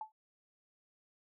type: tone with exponential decay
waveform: sine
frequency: 869 Hz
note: A5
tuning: 22 cents flat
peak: -35 dBFS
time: 0.01-0.12 s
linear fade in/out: 2 ms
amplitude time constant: 23 ms
effects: none